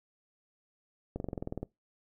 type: slowing click train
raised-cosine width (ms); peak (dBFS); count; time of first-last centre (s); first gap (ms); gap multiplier
2; -22; 11; 1.16-1.63; 41; 1.03
effects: noise-tail reverb RT60 0.2 s tail -23 dB re dry